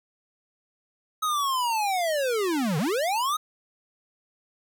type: linear two-way sweep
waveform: square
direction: down then up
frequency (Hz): 1278 to 140 to 1278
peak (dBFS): -24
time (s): 1.22-3.37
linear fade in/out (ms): 10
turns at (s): 2.78
effects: none